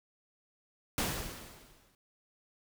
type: noise with exponential decay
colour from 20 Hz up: pink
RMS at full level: -30 dBFS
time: 0.98-1.95 s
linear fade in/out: 1 ms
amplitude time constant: 210 ms
effects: none